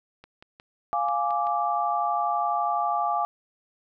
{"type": "clicks", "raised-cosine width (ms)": 0.3, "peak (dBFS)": -30, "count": 6, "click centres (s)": [0.24, 0.425, 0.599, 1.086, 1.307, 1.47]}
{"type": "chord", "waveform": "sine", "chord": "D diminished", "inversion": "first", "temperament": "equal with one note detuned", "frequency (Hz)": [698.5, 830.6, 1170.6], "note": ["F5", "Ab5", "D6"], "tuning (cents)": [0, 0, -6], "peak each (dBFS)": -27, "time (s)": [0.93, 3.25], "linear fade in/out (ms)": 0}
{"effects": []}